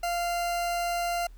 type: tone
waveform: 40% pulse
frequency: 694 Hz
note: F5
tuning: 11 cents flat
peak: -26 dBFS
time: 0.03-1.27 s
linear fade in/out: 5 ms
effects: added 40 Hz sine -45 dBFS peak until 1.37 s + pink hiss -65 dBFS RMS until 1.37 s